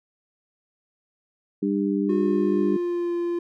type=harmonic tone; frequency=99.7 Hz; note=G2; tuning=30 cents sharp; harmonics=2 / 3 / 4; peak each=-24 / -24 / -28 dBFS; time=1.62-2.77 s; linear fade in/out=10 ms
type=tone with pitch glide; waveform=triangle; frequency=360 to 345.5 Hz; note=F#4 to F4; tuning=-47 to -19 cents; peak=-21 dBFS; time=2.09-3.39 s; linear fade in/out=5 ms; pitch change=-72 cents; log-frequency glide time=2.22-3.14 s
effects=none